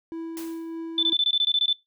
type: tone with tremolo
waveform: triangle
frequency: 328.8 Hz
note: E4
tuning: 4 cents flat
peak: -28 dBFS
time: 0.12-1.13 s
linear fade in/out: 0 ms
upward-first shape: triangle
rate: 3.3 Hz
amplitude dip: 25%
type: noise with exponential decay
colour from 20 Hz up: white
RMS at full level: -38 dBFS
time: 0.37-0.78 s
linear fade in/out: 0 ms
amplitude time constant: 89 ms
type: tone bursts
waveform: sine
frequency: 3520 Hz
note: A7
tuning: in tune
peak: -18 dBFS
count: 11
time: 0.98-1.729 s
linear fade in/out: 2 ms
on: 49 ms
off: 21 ms
effects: noise-tail reverb RT60 0.2 s tail -22 dB re dry